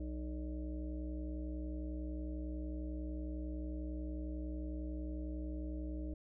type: harmonic tone with a mistuned harmonic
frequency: 61.74 Hz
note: B1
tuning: in tune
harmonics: 1 / 3 / 5 / 7 / 9 / 10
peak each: -40 / -52 / -44 / -59 / -55 / -57 dBFS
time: 0-6.14 s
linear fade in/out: 5 ms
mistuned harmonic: 9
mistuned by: +33 cents
effects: none